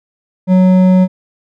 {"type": "tone with hard clipping", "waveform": "sine", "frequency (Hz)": 185, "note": "F#3", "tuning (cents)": 0, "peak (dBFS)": -7, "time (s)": [0.47, 1.08], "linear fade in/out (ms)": 50, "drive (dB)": 8, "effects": []}